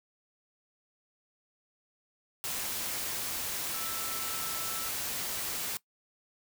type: tone in noise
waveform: sine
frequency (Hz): 1323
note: E6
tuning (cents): +6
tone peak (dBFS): -42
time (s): 3.74-4.89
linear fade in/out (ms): 0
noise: white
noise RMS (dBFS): -35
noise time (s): 2.44-5.77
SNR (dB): -10
effects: noise-tail reverb RT60 0.1 s tail -20 dB re dry